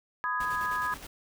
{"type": "chord", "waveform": "sine", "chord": "G# minor", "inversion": "first", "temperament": "equal with one note detuned", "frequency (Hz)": [1002.1, 1244.5, 1661.2], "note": ["B5", "D#6", "G#6"], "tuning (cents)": [25, 0, 0], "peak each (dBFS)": -32, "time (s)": [0.24, 0.94], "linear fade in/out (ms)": 0}
{"type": "noise with tremolo", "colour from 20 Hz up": "pink", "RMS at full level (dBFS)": -43, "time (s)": [0.4, 1.07], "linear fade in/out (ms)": 5, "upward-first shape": "square", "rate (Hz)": 9.6, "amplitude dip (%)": 45}
{"effects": []}